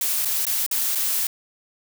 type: noise with dropouts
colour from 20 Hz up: blue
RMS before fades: -23 dBFS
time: 0.01-1.27 s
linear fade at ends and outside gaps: 2 ms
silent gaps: 0.249-0.255 / 0.453-0.467 / 0.664-0.712 / 0.951-0.955 s
effects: none